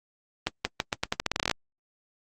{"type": "accelerating click train", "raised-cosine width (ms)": 0.2, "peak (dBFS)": -7, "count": 16, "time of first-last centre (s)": [0.47, 1.513], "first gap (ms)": 180, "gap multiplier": 0.84, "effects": ["Opus 24 kbps"]}